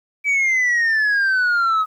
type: exponential sweep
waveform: sine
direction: down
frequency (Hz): 2308 to 1261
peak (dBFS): -12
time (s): 0.24-1.86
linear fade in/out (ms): 50
effects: tanh soft clip ceiling -14 dBFS + 9-bit